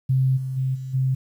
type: tone with level steps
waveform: sine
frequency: 131.4 Hz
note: C3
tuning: 8 cents sharp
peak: -16 / -25 / -20 / -29 / -18 dBFS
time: 0.09-1.15 s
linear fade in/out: 10 ms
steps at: 0.36 / 0.56 / 0.74 / 0.93 s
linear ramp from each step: 20 ms
effects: 9-bit